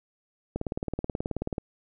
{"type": "click train", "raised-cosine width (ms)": 2, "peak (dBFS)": -16, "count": 20, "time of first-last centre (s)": [0.56, 1.582], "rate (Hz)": 18.6, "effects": []}